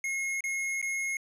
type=tone with dropouts; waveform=square; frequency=2161 Hz; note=C#7; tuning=45 cents flat; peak=-30 dBFS; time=0.04-1.17 s; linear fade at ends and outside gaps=2 ms; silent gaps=0.407-0.439 / 0.816-0.826 s; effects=low-pass 12000 Hz 12 dB/octave